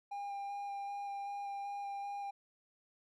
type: tone with vibrato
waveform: triangle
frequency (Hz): 803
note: G5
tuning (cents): +41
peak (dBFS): -37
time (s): 0.11-2.31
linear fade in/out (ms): 10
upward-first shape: square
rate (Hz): 2.6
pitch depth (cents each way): 9
effects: none